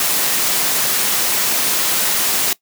white noise, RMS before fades -17 dBFS, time 0-2.53 s, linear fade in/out 2 ms, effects noise-tail reverb RT60 0.1 s tail -20 dB re dry + high-pass 150 Hz 12 dB/octave

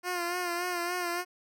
10% pulse tone with vibrato, 352.5 Hz, F4, 16 cents sharp, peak -22 dBFS, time 0.03-1.25 s, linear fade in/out 50 ms, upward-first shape sine, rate 3.5 Hz, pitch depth 44 cents each way, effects none

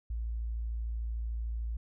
sine tone, 56.7 Hz, A#1, 47 cents flat, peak -32 dBFS, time 0.1-1.77 s, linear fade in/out 5 ms, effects none

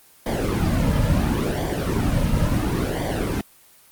brown noise with flanger, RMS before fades -21 dBFS, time 0.26-3.41 s, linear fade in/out 2 ms, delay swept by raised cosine 0.74 to 2.74 ms, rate 0.72 Hz, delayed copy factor -0.85, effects white hiss -52 dBFS RMS until 3.91 s + Opus 24 kbps

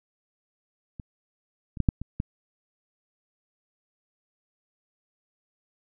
clicks, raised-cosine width 5 ms, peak -25 / -25 / -11 / -7 / -21 / -15 dBFS, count 6, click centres 0.998 / 1.772 / 1.803 / 1.888 / 2.016 / 2.201 s, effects none

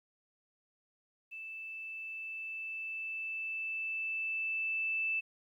sine tone with level ramp, 2640 Hz, E7, 2 cents sharp, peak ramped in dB -42 to -30 dBFS, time 1.31-5.21 s, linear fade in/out 20 ms, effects 12-bit

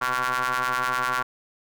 sawtooth ring-modulated tone, 126.5 Hz, B2, 42 cents sharp, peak -16 dBFS, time 0.01-1.23 s, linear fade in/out 10 ms, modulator 1260 Hz, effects none

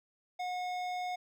sine tone with hard clipping, 725 Hz, F#5, 35 cents flat, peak -36 dBFS, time 0.39-1.16 s, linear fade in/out 10 ms, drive 13 dB, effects none

